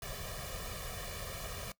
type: noise with comb filter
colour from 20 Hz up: pink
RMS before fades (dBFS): -42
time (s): 0.02-1.72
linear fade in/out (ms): 2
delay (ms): 1.7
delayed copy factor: +0.85
effects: noise-tail reverb RT60 0.1 s tail -20 dB re dry